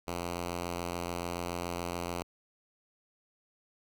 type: tone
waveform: 5% pulse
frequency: 87 Hz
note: F2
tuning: 6 cents flat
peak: -23 dBFS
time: 0.07-2.23 s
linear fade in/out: 10 ms
effects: none